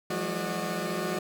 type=tone cluster; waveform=20% pulse; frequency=168.8 / 183.5 / 209.7 / 367.8 / 602 Hz; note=E3 / F#3 / G#3 / F#4 / D5; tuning=+41 / -14 / +17 / -10 / +43 cents; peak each=-31 dBFS; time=0.1-1.19 s; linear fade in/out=5 ms; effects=none